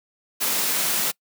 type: high-pass noise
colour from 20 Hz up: white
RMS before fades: -23 dBFS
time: 0.4-1.12 s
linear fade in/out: 20 ms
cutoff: 140 Hz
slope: 96 dB/octave
effects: noise-tail reverb RT60 0.1 s tail -25 dB re dry